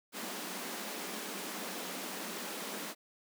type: high-pass noise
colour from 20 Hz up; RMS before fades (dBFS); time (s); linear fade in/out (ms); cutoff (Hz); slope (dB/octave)
pink; -41; 0.12-2.95; 50; 180; 96
effects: none